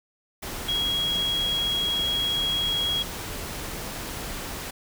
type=tone in noise; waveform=sine; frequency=3300 Hz; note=G#7; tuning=12 cents flat; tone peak=-23 dBFS; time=0.68-3.03 s; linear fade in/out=10 ms; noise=pink; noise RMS=-34 dBFS; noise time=0.42-4.71 s; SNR=+8 dB; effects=none